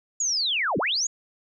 sine linear two-way sweep, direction down then up, 6960 to 130.81 to 6960 Hz, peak -22 dBFS, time 0.2-1.07 s, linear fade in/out 5 ms, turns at 0.78 s, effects none

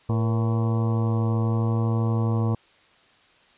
harmonic tone with a mistuned harmonic, 112.4 Hz, A2, 37 cents sharp, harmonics 1 / 2 / 3 / 4 / 5 / 6 / 7 / 8 / 9 / 10, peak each -21 / -28 / -34 / -34 / -41 / -41 / -41 / -42 / -40 / -41 dBFS, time 0.09-2.55 s, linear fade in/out 5 ms, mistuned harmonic 4, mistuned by +81 cents, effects white hiss -57 dBFS RMS until 3.57 s + resampled to 8000 Hz

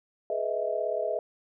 sine chord, E major seventh, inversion first, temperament equal with one note detuned, 423.5 / 493.9 / 622.3 / 659.3 Hz, G#4 / B4 / D#5 / E5, +34 / 0 / 0 / 0 cents, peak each -34 / -34 / -31 / -31 dBFS, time 0.3-1.19 s, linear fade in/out 2 ms, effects none

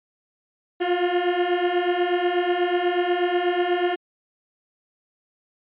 30% pulse beating tone pair, 349.2 / 357.4 Hz, F4 / F4, 0 / +40 cents, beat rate 8.2 Hz, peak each -22 / -19 dBFS, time 0.8-3.96 s, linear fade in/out 20 ms, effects resampled to 8000 Hz

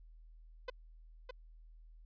sawtooth tone with echo, 506 Hz, B4, 42 cents sharp, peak -34 dBFS, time 0.68-0.7 s, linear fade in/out 5 ms, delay 610 ms, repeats 1, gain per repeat -5 dB, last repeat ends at 1.31 s, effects added 40 Hz sine -54 dBFS peak until 2.05 s + resampled to 11025 Hz

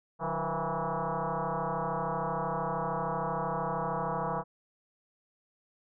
sine tone with frequency modulation, 147.5 Hz, D3, 8 cents sharp, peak -29 dBFS, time 0.19-4.44 s, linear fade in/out 50 ms, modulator 164 Hz, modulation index 6.7, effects none

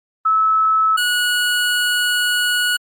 sine / 25% pulse tone pair in turn, 1301 / 1460.3 Hz, E6 / F#6, -23 / -23 cents, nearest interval major second, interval 200 cents, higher second, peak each -12 dBFS, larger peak neither, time 0.25-0.97 / 0.97-2.77 s, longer second, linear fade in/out 10 ms, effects Opus 48 kbps

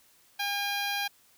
10% pulse tone with notch filter, 808 Hz, G#5, 48 cents flat, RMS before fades -31 dBFS, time 0.39-1.08 s, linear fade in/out 10 ms, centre 8300 Hz, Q 1.1, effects white hiss -62 dBFS RMS until 1.37 s

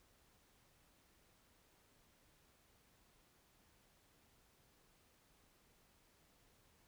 silence, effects pink hiss -72 dBFS RMS until 6.87 s

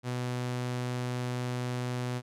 sawtooth tone, 124.1 Hz, B2, 9 cents sharp, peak -27 dBFS, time 0.03-2.22 s, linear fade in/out 50 ms, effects low-pass 10000 Hz 12 dB/octave

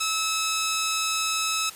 10% pulse tone pair together, 1300 / 3672 Hz, E6 / A#7, -24 / -27 cents, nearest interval octave + tritone, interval 1797 cents, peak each -16 / -27 dBFS, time 0-1.7 s, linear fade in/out 10 ms, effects white hiss -44 dBFS RMS until 1.75 s + resampled to 32000 Hz

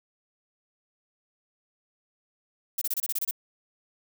violet noise bursts, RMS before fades -28 dBFS, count 9, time 2.78-3.311 s, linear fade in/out 5 ms, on 35 ms, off 27 ms, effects none

